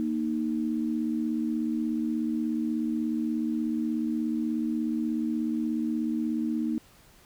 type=tone pair together; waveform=sine; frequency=233.1 / 309.7 Hz; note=A#3 / D#4; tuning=0 / -8 cents; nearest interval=perfect fourth; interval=492 cents; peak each=-28 / -29 dBFS; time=0-6.78 s; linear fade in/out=0 ms; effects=pink hiss -57 dBFS RMS until 7.25 s